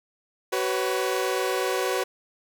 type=chord; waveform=sawtooth; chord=F# suspended fourth; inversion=none; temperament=equal with one note detuned; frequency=377.6 / 493.9 / 554.4 Hz; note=F#4 / B4 / C#5; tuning=+35 / 0 / 0 cents; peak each=-23 / -24 / -27 dBFS; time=0.52-2.04 s; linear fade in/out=10 ms; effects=none